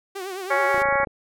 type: tone with vibrato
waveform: sawtooth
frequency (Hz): 379.2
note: F#4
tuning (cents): +43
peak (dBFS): -26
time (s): 0.15-0.83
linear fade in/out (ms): 10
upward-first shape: triangle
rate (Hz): 9.4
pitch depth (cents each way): 110
type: harmonic tone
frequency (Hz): 277.7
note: C#4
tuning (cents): +3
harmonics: 2 / 3 / 4 / 5 / 6 / 7 / 8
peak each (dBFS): -23 / -25 / -26 / -27 / -28 / -28 / -29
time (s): 0.5-1.05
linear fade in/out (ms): 10
type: clicks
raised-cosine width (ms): 2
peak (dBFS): -23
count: 10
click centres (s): 0.745 / 0.779 / 0.818 / 0.856 / 0.887 / 0.926 / 0.956 / 1.001 / 1.033 / 1.072
effects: none